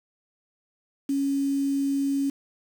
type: tone with quantisation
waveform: sine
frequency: 277.2 Hz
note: C#4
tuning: in tune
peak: -22 dBFS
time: 1.09-2.3 s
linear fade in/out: 5 ms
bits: 7
effects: none